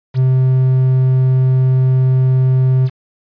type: tone with quantisation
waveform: triangle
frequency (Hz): 129.8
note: C3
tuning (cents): -13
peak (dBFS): -7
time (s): 0.14-2.9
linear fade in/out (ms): 50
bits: 6
effects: resampled to 11025 Hz